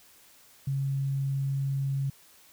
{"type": "tone", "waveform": "sine", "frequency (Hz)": 137, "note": "C#3", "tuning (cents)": -20, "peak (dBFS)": -26, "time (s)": [0.67, 2.1], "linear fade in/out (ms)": 5, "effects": ["white hiss -57 dBFS RMS until 2.52 s"]}